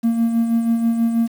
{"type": "tone with tremolo", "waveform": "triangle", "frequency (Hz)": 230.4, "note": "A#3", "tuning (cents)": -20, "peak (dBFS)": -10, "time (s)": [0.03, 1.28], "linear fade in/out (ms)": 20, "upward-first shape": "sine", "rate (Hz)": 6.2, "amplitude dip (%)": 55, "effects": ["tanh soft clip ceiling -8 dBFS", "7-bit"]}